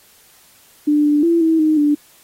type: tone with pitch steps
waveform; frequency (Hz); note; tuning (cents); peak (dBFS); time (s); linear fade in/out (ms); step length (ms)
sine; 296.6 / 294.8 / 336.7 / 323.3 / 310.4 / 293.9; D4 / D4 / E4 / E4 / D#4 / D4; +17 / +7 / +37 / -34 / -4 / +1; -11; 0.87-1.95; 10; 180
effects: white hiss -50 dBFS RMS until 2.23 s + AAC 48 kbps